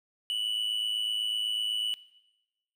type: tone with amplitude modulation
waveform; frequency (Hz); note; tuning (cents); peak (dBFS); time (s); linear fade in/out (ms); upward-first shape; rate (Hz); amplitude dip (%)
triangle; 2960; F#7; 0; -24; 0.3-1.94; 0; sine; 108; 60
effects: noise-tail reverb RT60 1.0 s tail -19 dB re dry

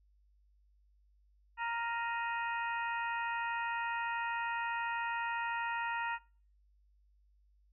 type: harmonic tone with a mistuned harmonic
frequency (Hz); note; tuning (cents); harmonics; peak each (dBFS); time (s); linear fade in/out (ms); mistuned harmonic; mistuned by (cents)
466.2; A#4; 0; 2 / 3 / 4 / 5 / 6; -36 / -41 / -40 / -45 / -50; 1.57-6.19; 50; 5; +120
effects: noise-tail reverb RT60 0.5 s tail -25 dB re dry + added 50 Hz sine -65 dBFS peak until 7.72 s

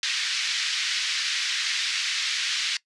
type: band-pass noise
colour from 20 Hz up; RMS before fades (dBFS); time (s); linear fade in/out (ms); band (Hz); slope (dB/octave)
white; -27; 0.03-2.77; 2; 1700 to 5200; 24
effects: noise-tail reverb RT60 0.1 s tail -21 dB re dry + resampled to 24000 Hz

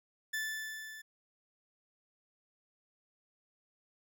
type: tone with level ramp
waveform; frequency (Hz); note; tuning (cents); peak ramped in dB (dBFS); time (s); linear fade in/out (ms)
40% pulse; 1752; A6; -8; -32 to -46; 0.33-1.02; 10
effects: none

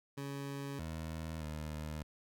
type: tone with pitch steps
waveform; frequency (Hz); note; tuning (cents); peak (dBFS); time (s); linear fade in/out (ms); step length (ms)
20% pulse; 139.8 / 80.3 / 76.7; C#3 / E2 / D#2; +15 / -45 / -24; -35; 0.17-2.03; 10; 620
effects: none

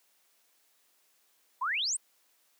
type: exponential sweep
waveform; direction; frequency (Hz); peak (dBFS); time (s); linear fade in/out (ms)
sine; up; 932.3 to 8970; -28; 1.61-1.97; 10
effects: white hiss -69 dBFS RMS until 2.59 s + high-pass 300 Hz 12 dB/octave

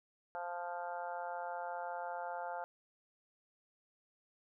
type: harmonic tone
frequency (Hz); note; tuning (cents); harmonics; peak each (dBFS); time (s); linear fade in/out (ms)
174.8; F3; +2; 3 / 4 / 5 / 6 / 7 / 8 / 9; -46 / -43 / -43 / -56 / -55 / -49 / -57; 0.35-2.64; 0
effects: none

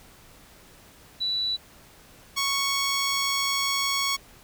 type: tone pair in turn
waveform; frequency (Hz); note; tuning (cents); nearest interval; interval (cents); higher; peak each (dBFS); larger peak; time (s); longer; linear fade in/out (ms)
sine / 10% pulse; 3951 / 1108.7; B7 / C#6; 0 / 0; octave + minor seventh; 2200; first; -24 / -15; second; 1.2-1.57 / 2.36-4.17; second; 20
effects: pink hiss -52 dBFS RMS until 4.43 s

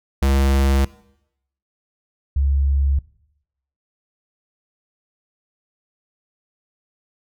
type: tone pair in turn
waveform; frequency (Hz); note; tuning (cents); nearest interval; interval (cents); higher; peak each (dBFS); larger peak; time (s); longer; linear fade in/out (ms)
square / sine; 68.1 / 69.25; C#2 / C#2; -30 / -1; unison; 29; second; -15; neither; 0.22-0.85 / 2.36-2.99; neither; 5
effects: noise-tail reverb RT60 0.8 s tail -20 dB re dry

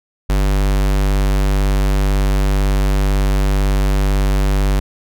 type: tone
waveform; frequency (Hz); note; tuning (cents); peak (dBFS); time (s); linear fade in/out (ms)
square; 49; G1; 0; -13; 0.29-4.8; 10
effects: none

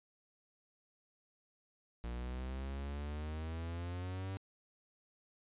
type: exponential sweep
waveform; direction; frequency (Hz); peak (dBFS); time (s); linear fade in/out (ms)
45% pulse; up; 58.7 to 97.5; -39; 2.04-4.37; 0
effects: resampled to 8000 Hz

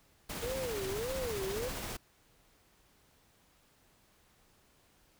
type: noise with tremolo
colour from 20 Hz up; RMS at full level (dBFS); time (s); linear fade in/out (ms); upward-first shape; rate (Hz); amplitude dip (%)
pink; -39; 0.29-1.97; 10; sine; 15; 25
type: tone with vibrato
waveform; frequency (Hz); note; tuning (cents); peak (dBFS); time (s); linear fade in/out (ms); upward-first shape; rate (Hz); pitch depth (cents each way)
sine; 450.6; A4; +41; -35; 0.42-1.69; 10; sine; 1.7; 290
effects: pink hiss -67 dBFS RMS until 5.19 s

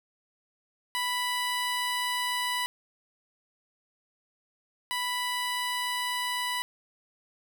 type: tone pair in turn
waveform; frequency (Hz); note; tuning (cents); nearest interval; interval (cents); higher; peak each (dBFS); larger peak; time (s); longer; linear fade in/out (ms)
15% pulse; 987.8 / 987.8; B5 / B5; 0 / 0; unison; 0; neither; -21 / -22; first; 0.95-2.66 / 4.91-6.62; neither; 0
effects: none

